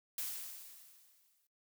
blue noise with exponential decay, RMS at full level -38 dBFS, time 0.18-1.47 s, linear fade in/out 2 ms, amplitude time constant 280 ms, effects noise-tail reverb RT60 0.2 s tail -20 dB re dry

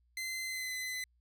sawtooth tone with pitch glide, 2063 to 2024 Hz, C7 to B6, -25 to +42 cents, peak -33 dBFS, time 0.17-1.04 s, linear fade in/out 2 ms, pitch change -33 cents, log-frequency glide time 0.45-0.74 s, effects added 60 Hz sine -68 dBFS peak until 1.2 s

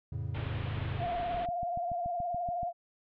triangle chord, F augmented, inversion none, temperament equal, 87.31 / 110 / 138.59 Hz, F2 / A2 / C#3, 0 / 0 / 0 cents, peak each -36 / -35 / -37 dBFS, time 0.12-1.05 s, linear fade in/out 5 ms
pink low-pass noise, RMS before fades -42 dBFS, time 0.34-1.46 s, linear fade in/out 10 ms, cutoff 3500 Hz, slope 48 dB/octave
sine tone with vibrato, 698.5 Hz, F5, in tune, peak -31 dBFS, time 0.98-2.73 s, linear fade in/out 50 ms, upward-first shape triangle, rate 19 Hz, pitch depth 68 cents each way
click train, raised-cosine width 5 ms, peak -30 dBFS, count 12, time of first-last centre 1.06-2.631 s, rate 7 Hz
effects none

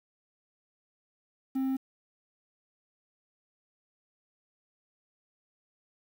triangle tone with quantisation, 264.9 Hz, C4, 22 cents sharp, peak -25 dBFS, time 1.55-1.77 s, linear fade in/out 10 ms, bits 9, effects none

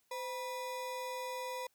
square ring-modulated tone, 741 Hz, F#5, 2 cents sharp, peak -36 dBFS, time 0.11-1.67 s, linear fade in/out 5 ms, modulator 229 Hz, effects white hiss -75 dBFS RMS until 1.74 s

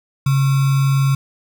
sine tone with sample-and-hold, 136.7 Hz, C#3, 24 cents flat, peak -12 dBFS, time 0.26-1.15 s, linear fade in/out 5 ms, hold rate 1225 Hz, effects none

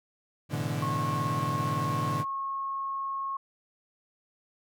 35% pulse chord, E dominant seventh, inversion first, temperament equal with one note detuned, 106.5 / 123.47 / 146.83 / 164.81 Hz, G#2 / B2 / D3 / E3, +44 / 0 / 0 / 0 cents, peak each -34 / -33 / -31 / -35 dBFS, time 0.49-2.25 s, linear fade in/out 50 ms
sine tone, 1089 Hz, C#6, 31 cents flat, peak -30 dBFS, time 0.82-3.37 s, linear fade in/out 5 ms
effects none

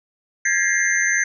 sine tone cluster, 1618 / 1700 / 1913 / 2098 / 6200 Hz, G#6 / G#6 / A#6 / C7 / G8, -46 / +40 / +44 / +4 / -20 cents, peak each -23 dBFS, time 0.45-1.24 s, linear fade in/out 5 ms, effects none

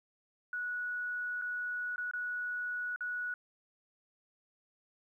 sine tone with dropouts, 1467 Hz, F#6, 15 cents flat, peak -34 dBFS, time 0.53-3.34 s, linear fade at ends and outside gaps 2 ms, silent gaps 1.415-1.42 / 1.96-1.98 / 2.112-2.135 / 2.961-3.007 s, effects 12-bit

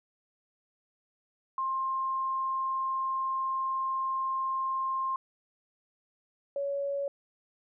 sine tone pair in turn, 1059 / 561 Hz, C6 / C#5, +21 / +21 cents, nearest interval major seventh, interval 1100 cents, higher first, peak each -28 / -29 dBFS, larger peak first, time 1.58-5.16 / 6.56-7.08 s, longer first, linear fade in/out 2 ms, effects none

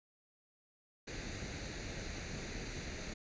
pink noise with comb filter, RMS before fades -43 dBFS, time 1.07-3.14 s, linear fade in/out 10 ms, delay 0.47 ms, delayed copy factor +0.6, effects resampled to 16000 Hz

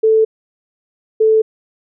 sine tone pair in turn, 440.5 / 438.8 Hz, A4 / A4, +2 / -5 cents, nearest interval unison, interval 7 cents, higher first, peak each -8 dBFS, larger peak neither, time 0.03-0.25 / 1.2-1.42 s, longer neither, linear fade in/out 10 ms, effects none

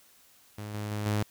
sawtooth tone with level steps, 104.9 Hz, G#2, 18 cents sharp, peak -33 / -29 / -27 / -22 dBFS, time 0.58-1.23 s, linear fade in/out 5 ms, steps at 0.74 / 0.91 / 1.06 s, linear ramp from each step 2 ms, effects white hiss -60 dBFS RMS until 1.3 s

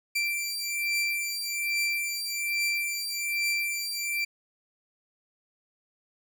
sawtooth beating tone pair, 2349 / 2350.2 Hz, D7 / D7, 0 / +1 cents, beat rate 1.2 Hz, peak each -27 dBFS, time 0.15-4.25 s, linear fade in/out 10 ms, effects none

